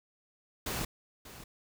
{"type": "noise with echo", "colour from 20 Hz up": "pink", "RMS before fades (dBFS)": -35, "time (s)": [0.66, 0.85], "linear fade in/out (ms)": 5, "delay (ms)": 590, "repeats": 1, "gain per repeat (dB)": -14, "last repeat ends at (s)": 1.44, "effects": []}